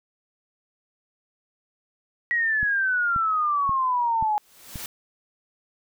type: exponential sweep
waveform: sine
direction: down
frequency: 1925 to 830.6 Hz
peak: -20 dBFS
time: 2.31-4.38 s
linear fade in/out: 0 ms
type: click train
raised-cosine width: 5 ms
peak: -22 dBFS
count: 5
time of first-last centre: 2.63-4.758 s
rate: 1.88 Hz
type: noise with exponential growth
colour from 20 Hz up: white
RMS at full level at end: -33 dBFS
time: 4.26-4.86 s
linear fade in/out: 1 ms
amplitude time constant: 130 ms
effects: none